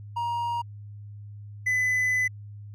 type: tone pair in turn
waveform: triangle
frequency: 945 / 2006 Hz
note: A#5 / B6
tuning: +23 / +26 cents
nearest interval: octave + minor second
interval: 1303 cents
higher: second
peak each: -24 / -20 dBFS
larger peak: second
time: 0.16-0.62 / 1.66-2.28 s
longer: second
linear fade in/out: 10 ms
effects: added 103 Hz sine -39 dBFS peak until 2.74 s